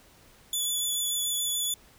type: tone with vibrato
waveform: 15% pulse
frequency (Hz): 3447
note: A7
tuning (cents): -36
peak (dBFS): -20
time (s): 0.53-1.74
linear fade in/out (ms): 2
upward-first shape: triangle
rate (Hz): 6.9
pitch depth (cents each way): 22
effects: pink hiss -57 dBFS RMS until 1.98 s